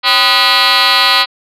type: tone with frequency modulation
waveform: sine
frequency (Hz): 2637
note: E7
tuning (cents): 0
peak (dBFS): -4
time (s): 0.03-1.26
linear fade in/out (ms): 50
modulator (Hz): 232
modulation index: 7.8
effects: tanh soft clip ceiling -6 dBFS + high-pass 400 Hz 12 dB/octave